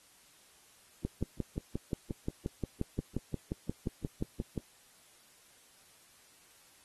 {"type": "click train", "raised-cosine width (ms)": 3, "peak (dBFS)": -20, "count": 21, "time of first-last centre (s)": [1.05, 4.577], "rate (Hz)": 5.67, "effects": ["white hiss -62 dBFS RMS until 6.84 s", "AAC 32 kbps"]}